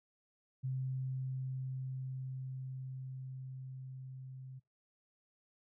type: tone with level ramp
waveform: sine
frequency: 130.81 Hz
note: C3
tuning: in tune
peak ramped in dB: -34 to -46 dBFS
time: 0.63-4.6 s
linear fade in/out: 20 ms
effects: noise-tail reverb RT60 0.2 s tail -25 dB re dry